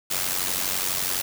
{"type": "noise with amplitude modulation", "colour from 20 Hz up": "white", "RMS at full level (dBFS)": -23, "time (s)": [0.1, 1.22], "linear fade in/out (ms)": 10, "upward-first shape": "sine", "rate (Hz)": 92, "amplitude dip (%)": 70, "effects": []}